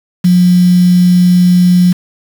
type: tone with quantisation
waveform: sine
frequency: 179 Hz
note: F3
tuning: 43 cents sharp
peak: -4 dBFS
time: 0.24-1.93 s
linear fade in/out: 10 ms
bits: 4
effects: none